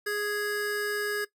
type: tone pair together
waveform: square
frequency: 414.8 / 1661.2 Hz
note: G#4 / G#6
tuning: -2 / 0 cents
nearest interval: 2 octaves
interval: 2402 cents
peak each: -32 / -31 dBFS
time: 0.06-1.25 s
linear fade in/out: 10 ms
effects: noise-tail reverb RT60 0.1 s tail -18 dB re dry